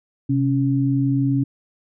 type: tone pair together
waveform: sine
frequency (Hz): 130.82 / 277.2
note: C3 / C#4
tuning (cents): 0 / 0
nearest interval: octave + minor second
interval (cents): 1300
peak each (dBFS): -19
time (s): 0.29-1.44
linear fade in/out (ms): 10
effects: none